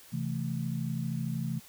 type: chord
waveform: sine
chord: A minor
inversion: first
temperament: just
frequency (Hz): 132 / 165 / 220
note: C3 / E3 / A3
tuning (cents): +16 / +2 / 0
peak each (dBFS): -34 / -34 / -36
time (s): 0.12-1.6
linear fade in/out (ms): 20
effects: white hiss -54 dBFS RMS until 1.68 s